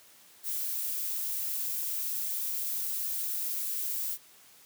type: noise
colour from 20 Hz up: violet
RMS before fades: -33 dBFS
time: 0.43-4.18 s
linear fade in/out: 50 ms
effects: white hiss -57 dBFS RMS until 4.65 s + high-pass 100 Hz 12 dB/octave